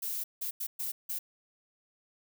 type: noise bursts at uneven times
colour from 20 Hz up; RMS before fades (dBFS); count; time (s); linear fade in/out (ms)
violet; -35; 5; 0.02-0.24 / 0.41-0.51 / 0.6-0.67 / 0.79-0.92 / 1.09-1.19; 10
effects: none